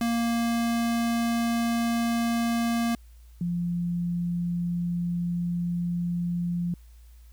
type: tone pair in turn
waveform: square / sine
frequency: 233.1 / 173.77 Hz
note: A#3 / F3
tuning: 0 / -8 cents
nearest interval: perfect fourth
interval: 508 cents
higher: first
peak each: -24 / -25 dBFS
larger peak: first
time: 0.01-2.95 / 3.41-6.74 s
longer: second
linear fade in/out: 2 ms
effects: added 58 Hz sine -47 dBFS peak until 7.32 s + white hiss -64 dBFS RMS until 7.32 s